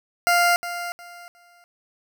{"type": "tone with echo", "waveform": "20% pulse", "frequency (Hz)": 698.5, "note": "F5", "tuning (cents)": 0, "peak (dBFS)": -11, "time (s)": [0.27, 0.56], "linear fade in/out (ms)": 0, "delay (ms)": 360, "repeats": 3, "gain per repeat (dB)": -12, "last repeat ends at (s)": 1.64, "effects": []}